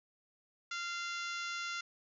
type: harmonic tone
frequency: 692 Hz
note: F5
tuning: 16 cents flat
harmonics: 2 / 3 / 4 / 5 / 6 / 7 / 8 / 9 / 10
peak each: -40 / -44 / -46 / -48 / -50 / -51 / -52 / -53 / -54 dBFS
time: 0.71-1.81 s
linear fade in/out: 5 ms
effects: none